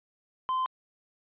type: tone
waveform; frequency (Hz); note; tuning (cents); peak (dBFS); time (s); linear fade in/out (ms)
triangle; 1034; C6; -21; -24; 0.49-0.66; 0
effects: resampled to 8000 Hz